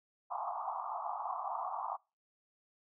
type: band-pass noise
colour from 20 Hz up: pink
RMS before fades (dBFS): -39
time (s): 0.3-1.97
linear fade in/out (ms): 20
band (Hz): 690 to 1200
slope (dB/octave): 96
effects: noise-tail reverb RT60 0.3 s tail -26 dB re dry